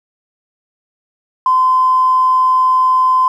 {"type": "tone with tanh clipping", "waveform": "triangle", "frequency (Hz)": 1028, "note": "C6", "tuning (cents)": -31, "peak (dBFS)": -8, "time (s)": [1.46, 3.28], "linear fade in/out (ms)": 2, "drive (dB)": 2, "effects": []}